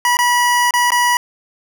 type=tone with dropouts; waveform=25% pulse; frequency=972 Hz; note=B5; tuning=28 cents flat; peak=-8 dBFS; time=0.05-1.17 s; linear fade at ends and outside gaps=1 ms; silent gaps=0.17-0.189 / 0.708-0.738 / 0.905-0.919 s; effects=none